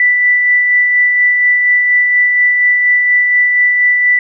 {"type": "tone with tremolo", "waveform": "sine", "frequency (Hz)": 1975.5, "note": "B6", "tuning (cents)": 0, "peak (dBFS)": -6, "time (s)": [0, 4.19], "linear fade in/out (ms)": 2, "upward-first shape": "sine", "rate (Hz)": 4.2, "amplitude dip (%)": 30, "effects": []}